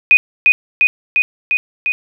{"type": "tone with echo", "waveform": "sine", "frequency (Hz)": 2489, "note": "D#7", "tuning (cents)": 0, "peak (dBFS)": -3, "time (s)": [0.11, 0.17], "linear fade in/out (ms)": 0, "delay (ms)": 350, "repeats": 5, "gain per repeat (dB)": -2, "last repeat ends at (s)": 1.92, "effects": []}